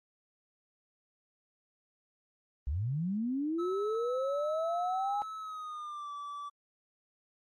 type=linear sweep; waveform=sine; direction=up; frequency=60.5 to 832 Hz; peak=-30 dBFS; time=2.67-5.22 s; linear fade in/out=0 ms
type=tone with pitch glide; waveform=triangle; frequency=1298 to 1156.4 Hz; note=E6 to D6; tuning=-27 to -27 cents; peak=-37 dBFS; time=3.58-6.5 s; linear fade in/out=20 ms; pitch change=-200 cents; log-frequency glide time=5.38-6.12 s
effects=Opus 24 kbps